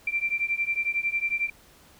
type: beating tone pair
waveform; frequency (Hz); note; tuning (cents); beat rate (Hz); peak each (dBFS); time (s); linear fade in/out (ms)
sine; 2349 / 2360; D7 / D7; 0 / +8; 11; -28 / -27; 0.07-1.5; 5
effects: pink hiss -55 dBFS RMS until 1.99 s